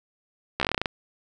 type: slowing click train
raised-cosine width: 0.3 ms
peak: -8 dBFS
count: 11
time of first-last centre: 0.6-0.858 s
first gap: 14 ms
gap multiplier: 1.13
effects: none